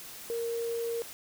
sine tone in noise, 465 Hz, A#4, 4 cents flat, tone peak -30 dBFS, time 0.3-1.02 s, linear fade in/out 0 ms, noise white, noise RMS -45 dBFS, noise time 0-1.13 s, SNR +12 dB, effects none

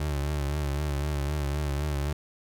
30% pulse tone with vibrato, 72.5 Hz, D2, 22 cents flat, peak -24 dBFS, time 0-2.13 s, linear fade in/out 5 ms, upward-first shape triangle, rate 3.9 Hz, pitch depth 82 cents each way, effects none

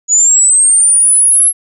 sine linear sweep, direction up, 6800 to 11175 Hz, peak -5 dBFS, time 0.08-1.53 s, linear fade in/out 50 ms, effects none

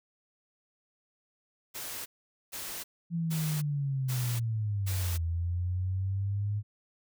white noise bursts, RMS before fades -39 dBFS, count 5, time 1.74-5.18 s, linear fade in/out 20 ms, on 320 ms, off 460 ms
sine linear two-way sweep, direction down then up, 170.6 to 82.41 to 105 Hz, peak -28 dBFS, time 3.1-6.63 s, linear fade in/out 50 ms, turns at 5.22 s
effects none

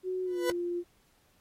sine tone with pitch glide, 370 to 349.4 Hz, F#4 to F4, 0 to +1 cents, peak -30 dBFS, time 0.03-0.84 s, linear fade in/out 50 ms, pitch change -99 cents, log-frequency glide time 0.24-0.42 s
40% pulse tone with exponential growth, 496 Hz, B4, 7 cents sharp, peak -23 dBFS, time 0.26-0.5 s, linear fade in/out 0 ms, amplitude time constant 51 ms
effects pink hiss -68 dBFS RMS until 1.4 s + AAC 48 kbps

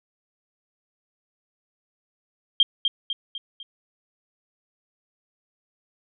sine tone with echo, 3199 Hz, G7, 34 cents sharp, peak -12 dBFS, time 2.6-2.63 s, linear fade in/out 2 ms, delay 250 ms, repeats 4, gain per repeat -6 dB, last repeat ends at 3.63 s, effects none

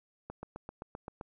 click train, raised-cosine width 1 ms, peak -27 dBFS, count 8, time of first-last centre 0.3-1.211 s, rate 7.68 Hz, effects none

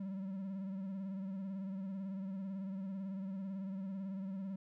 triangle tone with vibrato, 192.7 Hz, G3, 29 cents flat, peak -37 dBFS, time 0-4.56 s, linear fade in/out 5 ms, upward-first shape sine, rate 18 Hz, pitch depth 55 cents each way, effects none

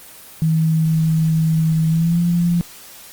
sine tone with pitch glide, 160 to 172.48 Hz, D#3 to F3, +49 to -21 cents, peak -13 dBFS, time 0.42-2.61 s, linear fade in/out 0 ms, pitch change +130 cents, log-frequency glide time 1.88-2.21 s, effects white hiss -40 dBFS RMS until 3.12 s + Opus 24 kbps

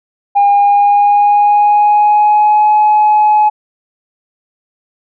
sine tone with pitch glide, 809 to 847.3 Hz, G#5 to G#5, -46 to +34 cents, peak -4 dBFS, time 0.35-3.5 s, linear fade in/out 20 ms, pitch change +80 cents, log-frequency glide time 0.5-2.71 s, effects tanh soft clip ceiling -3 dBFS

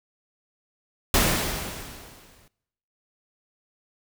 pink noise with exponential decay, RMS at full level -18 dBFS, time 1.14-2.48 s, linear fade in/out 2 ms, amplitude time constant 290 ms, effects noise-tail reverb RT60 0.9 s tail -23 dB re dry

